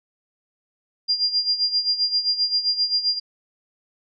sine tone with tremolo, 4800 Hz, D8, 37 cents sharp, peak -16 dBFS, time 1.08-3.2 s, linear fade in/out 20 ms, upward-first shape sine, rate 7.6 Hz, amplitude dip 75%, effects none

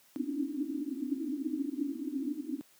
white band-pass noise, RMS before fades -35 dBFS, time 0.16-2.61 s, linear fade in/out 0 ms, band 260 to 310 Hz, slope 96 dB/octave, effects white hiss -63 dBFS RMS until 2.79 s + high-pass 150 Hz 12 dB/octave

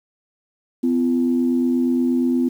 sine tone pair together, 252.9 / 341.4 Hz, B3 / F4, +41 / -39 cents, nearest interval perfect fourth, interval 520 cents, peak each -16 / -22 dBFS, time 0.83-2.49 s, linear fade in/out 10 ms, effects tanh soft clip ceiling -8 dBFS + 8-bit

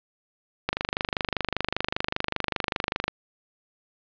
click train, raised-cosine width 0.3 ms, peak -8 dBFS, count 61, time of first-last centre 0.69-3.08 s, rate 25.1 Hz, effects resampled to 11025 Hz + 8-bit

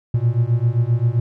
triangle beating tone pair, 114.7 / 122.3 Hz, A#2 / B2, -28 / -16 cents, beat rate 7.6 Hz, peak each -16 dBFS, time 0.14-1.2 s, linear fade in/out 5 ms, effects none

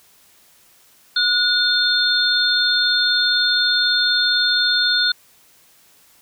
sine tone cluster, 1456 / 3594 / 4259 Hz, F#6 / A7 / C8, -28 / +36 / +30 cents, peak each -19 dBFS, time 1.16-5.12 s, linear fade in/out 5 ms, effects white hiss -53 dBFS RMS until 6.21 s

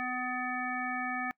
harmonic tone, 251.2 Hz, B3, 30 cents sharp, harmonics 1 / 3 / 5 / 7 / 9, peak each -39 / -37 / -39 / -37 / -40 dBFS, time 0-1.31 s, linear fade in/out 0 ms, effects noise-tail reverb RT60 0.1 s tail -23 dB re dry

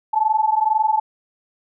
sine tone pair together, 857.9 / 880 Hz, A5 / A5, -44 / 0 cents, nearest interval unison, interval 44 cents, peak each -18 dBFS, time 0.13-1 s, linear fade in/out 10 ms, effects none

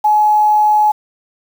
sine tone with quantisation, 847 Hz, G#5, 34 cents sharp, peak -8 dBFS, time 0.04-0.92 s, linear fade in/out 10 ms, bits 6, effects none

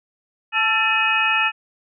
sine tone cluster, 874 / 1341 / 1775 / 2531 / 2881 Hz, A5 / E6 / A6 / D#7 / F#7, -12 / +29 / +15 / +29 / -47 cents, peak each -25 / -23 / -23 / -19 / -26 dBFS, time 0.52-1.52 s, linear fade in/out 50 ms, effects none

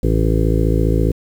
harmonic tone, 54.8 Hz, A1, 6 cents flat, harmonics 1 / 2 / 3 / 5 / 6 / 7 / 8 / 9, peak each -16 / -19 / -21 / -23 / -24 / -24 / -25 / -26 dBFS, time 0.03-1.12 s, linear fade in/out 5 ms, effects 7-bit

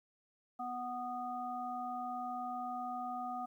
harmonic tone, 246.9 Hz, B3, in tune, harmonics 1 / 3 / 5, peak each -46 / -39 / -44 dBFS, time 0.59-3.46 s, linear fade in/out 10 ms, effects 12-bit

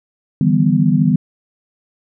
sine chord, E minor seventh, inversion third, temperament equal with one note detuned, 149.92 / 164.81 / 196 / 246.9 Hz, D3 / E3 / G3 / B3, +36 / 0 / 0 / 0 cents, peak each -16 dBFS, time 0.41-1.16 s, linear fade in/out 2 ms, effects none

